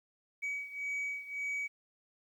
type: beating tone pair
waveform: sine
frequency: 2269 / 2270.8 Hz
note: C#7 / C#7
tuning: +40 / +41 cents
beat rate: 1.8 Hz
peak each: -35 / -38 dBFS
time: 0.42-1.68 s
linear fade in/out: 20 ms
effects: tanh soft clip ceiling -32 dBFS + 11-bit